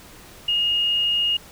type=tone; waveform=sine; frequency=2854 Hz; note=F7; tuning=37 cents sharp; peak=-18 dBFS; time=0.48-1.37 s; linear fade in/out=5 ms; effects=pink hiss -45 dBFS RMS until 1.51 s